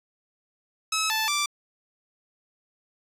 10% pulse tone with pitch steps, 1291 / 877 / 1173 Hz, E6 / A5 / D6, -37 / -6 / -2 cents, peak -15 dBFS, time 0.92-1.46 s, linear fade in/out 5 ms, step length 180 ms, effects resampled to 32000 Hz

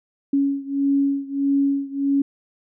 sine beating tone pair, 277.7 / 279.3 Hz, C#4 / C#4, +3 / +13 cents, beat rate 1.6 Hz, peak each -20 / -22 dBFS, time 0.33-2.22 s, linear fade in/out 5 ms, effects none

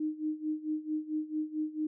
sine tone with tremolo, 308.3 Hz, D#4, 16 cents flat, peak -28 dBFS, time 0-1.87 s, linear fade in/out 5 ms, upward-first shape sine, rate 4.5 Hz, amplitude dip 85%, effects none

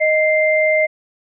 sine tone pair together, 622.3 / 2093 Hz, D#5 / C7, 0 / 0 cents, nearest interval octave + major sixth, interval 2100 cents, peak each -14 / -16 dBFS, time 0-0.87 s, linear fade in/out 20 ms, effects none

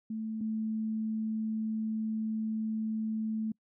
sine tone pair in turn, 220 / 219.2 Hz, A3 / A3, 0 / -6 cents, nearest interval unison, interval 6 cents, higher first, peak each -33 / -30 dBFS, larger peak second, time 0.1-0.41 / 0.41-3.52 s, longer second, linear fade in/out 5 ms, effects noise-tail reverb RT60 0.1 s tail -26 dB re dry

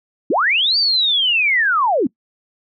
sine linear two-way sweep, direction up then down, 220 to 4699 to 220 Hz, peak -13 dBFS, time 0.3-2.07 s, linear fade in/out 5 ms, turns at 0.78 s, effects noise-tail reverb RT60 0.1 s tail -22 dB re dry

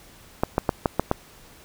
clicks, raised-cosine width 1 ms, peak -5 dBFS, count 6, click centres 0.435 / 0.581 / 0.692 / 0.858 / 0.996 / 1.114 s, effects pink hiss -50 dBFS RMS until 1.64 s

